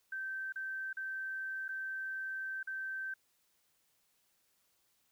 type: tone with dropouts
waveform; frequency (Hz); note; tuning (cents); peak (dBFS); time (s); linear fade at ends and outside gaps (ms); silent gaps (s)
sine; 1553; G6; -17; -37; 0.12-3.14; 5; 0.524-0.558 / 0.93-0.969 / 1.682-1.689 / 2.63-2.672
effects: white hiss -75 dBFS RMS until 5.11 s